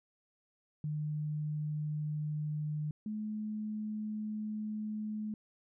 sine tone pair in turn, 151.1 / 213.7 Hz, D3 / G#3, +50 / +50 cents, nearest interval tritone, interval 600 cents, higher second, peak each -33 / -35 dBFS, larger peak first, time 0.84-2.91 / 3.06-5.34 s, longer second, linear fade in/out 2 ms, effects none

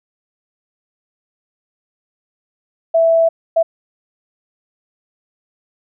sine tone bursts at uneven times, 659.3 Hz, E5, in tune, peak -9 dBFS, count 2, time 2.94-3.29 / 3.56-3.63 s, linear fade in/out 10 ms, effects none

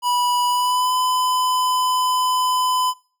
square tone with pitch glide, 980 to 1009.3 Hz, B5 to B5, -14 to +37 cents, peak -18 dBFS, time 0.02-2.94 s, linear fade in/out 50 ms, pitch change +51 cents, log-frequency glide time 0.47-0.93 s, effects noise-tail reverb RT60 0.4 s tail -22 dB re dry

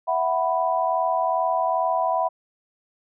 sine chord, E suspended second, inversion none, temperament just, 659.3 / 741.7 / 988.9 Hz, E5 / F#5 / B5, 0 / +4 / +2 cents, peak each -24 dBFS, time 0.07-2.29 s, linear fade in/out 20 ms, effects none

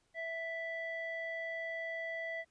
square tone with low-pass filter, 659.3 Hz, E5, in tune, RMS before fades -40 dBFS, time 0.14-2.45 s, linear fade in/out 50 ms, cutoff 2100 Hz, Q 4.2, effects pink hiss -75 dBFS RMS until 2.5 s + resampled to 22050 Hz

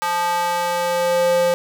square tone with high-pass filter sweep, 174.6 Hz, F3, in tune, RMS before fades -19 dBFS, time 0.02-1.54 s, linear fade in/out 0 ms, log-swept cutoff 980 to 460 Hz, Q 3.3, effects none

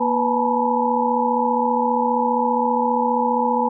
sine tone cluster, 238.7 / 494.1 / 850 / 885 / 969 Hz, A#3 / B4 / G#5 / A5 / B5, +41 / +1 / +40 / +10 / -33 cents, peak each -23 dBFS, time 0-3.69 s, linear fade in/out 10 ms, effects none

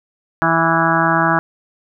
harmonic tone with a mistuned harmonic, 164.81 Hz, E3, in tune, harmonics 1 / 2 / 4 / 5 / 6 / 7 / 8 / 9 / 10, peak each -21 / -21 / -21 / -21 / -21 / -21 / -21 / -21 / -21 dBFS, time 0.42-1.39 s, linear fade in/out 0 ms, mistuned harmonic 9, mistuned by -16 cents, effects none

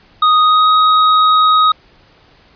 square tone with pitch glide, 1244.5 to 1258.2 Hz, D#6 to D#6, 0 to +19 cents, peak -8 dBFS, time 0.22-1.72 s, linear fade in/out 5 ms, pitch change +19 cents, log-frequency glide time 0.41-0.7 s, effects pink hiss -48 dBFS RMS until 2.55 s + resampled to 11025 Hz

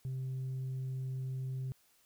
sine tone, 130.81 Hz, C3, in tune, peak -33 dBFS, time 0.05-1.72 s, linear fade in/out 0 ms, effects tanh soft clip ceiling -34 dBFS + white hiss -69 dBFS RMS until 2.05 s

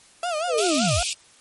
35% pulse tone with vibrato, 659.3 Hz, E5, in tune, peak -22 dBFS, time 0.23-1.03 s, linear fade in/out 2 ms, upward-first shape sine, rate 5.3 Hz, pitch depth 150 cents each way
sine linear sweep, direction down, 544 to 32.7 Hz, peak -21 dBFS, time 0.47-1.03 s, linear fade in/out 50 ms
pink high-pass noise, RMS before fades -26 dBFS, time 0.58-1.13 s, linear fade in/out 0 ms, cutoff 2400 Hz, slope 96 dB/octave
effects white hiss -53 dBFS RMS until 1.4 s + MP3 48 kbps

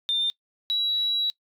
sine tone pair in turn, 3603 / 3899 Hz, A7 / B7, +40 / -23 cents, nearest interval minor second, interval 137 cents, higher second, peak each -21 dBFS, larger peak neither, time 0.09-0.3 / 0.7-1.3 s, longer second, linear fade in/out 0 ms, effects noise-tail reverb RT60 0.1 s tail -22 dB re dry + tanh soft clip ceiling -17 dBFS

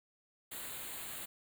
white band-stop noise, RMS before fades -44 dBFS, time 0.51-1.26 s, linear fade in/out 10 ms, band 4400 to 6900 Hz, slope 96 dB/octave, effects none

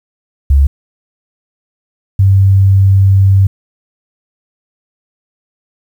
sine tone pair in turn, 69.3 / 97.16 Hz, C#2 / G2, 0 / -15 cents, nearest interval tritone, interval 585 cents, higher second, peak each -4 dBFS, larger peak neither, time 0.5-0.67 / 2.19-3.47 s, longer second, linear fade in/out 5 ms, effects 7-bit

